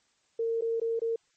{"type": "tone with dropouts", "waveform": "sine", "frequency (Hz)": 457.3, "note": "A#4", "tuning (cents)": -33, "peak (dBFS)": -26, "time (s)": [0.39, 1.16], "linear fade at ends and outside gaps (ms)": 5, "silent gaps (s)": [[0.611, 0.62], [0.8, 0.815], [0.994, 1.017]], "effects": ["white hiss -70 dBFS RMS until 1.36 s", "MP3 32 kbps"]}